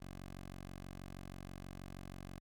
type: tone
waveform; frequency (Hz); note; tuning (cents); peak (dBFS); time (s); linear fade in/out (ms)
10% pulse; 46.25; F#1; 0; -39; 0-2.4; 20
effects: none